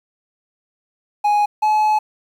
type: tone pair in turn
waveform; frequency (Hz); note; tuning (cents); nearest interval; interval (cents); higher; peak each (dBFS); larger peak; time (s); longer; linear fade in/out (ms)
triangle; 830.6 / 854.9; G#5 / G#5; 0 / +50; unison; 50; second; -11; neither; 1.24-1.46 / 1.62-1.99; second; 10
effects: 8-bit